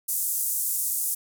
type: band-pass noise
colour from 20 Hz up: white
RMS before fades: -27 dBFS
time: 0.08-1.15 s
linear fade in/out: 10 ms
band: 7800 to 15000 Hz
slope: 24 dB/octave
effects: none